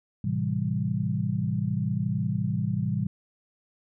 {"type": "chord", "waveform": "sine", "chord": "A minor seventh", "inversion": "none", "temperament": "equal", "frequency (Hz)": [110, 130.81, 164.81, 196], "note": ["A2", "C3", "E3", "G3"], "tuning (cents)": [0, 0, 0, 0], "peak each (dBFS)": -30, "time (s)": [0.24, 3.07], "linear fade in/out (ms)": 5, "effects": []}